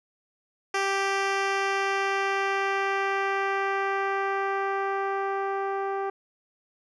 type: tone with low-pass filter sweep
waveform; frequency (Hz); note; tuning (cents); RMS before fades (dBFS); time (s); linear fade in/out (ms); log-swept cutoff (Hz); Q
10% pulse; 392; G4; 0; -27; 0.74-6.1; 5; 6000 to 870; 0.8
effects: none